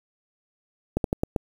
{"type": "slowing click train", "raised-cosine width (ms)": 2, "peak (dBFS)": -9, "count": 5, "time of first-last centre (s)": [0.97, 1.362], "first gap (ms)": 72, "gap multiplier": 1.21, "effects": ["7-bit"]}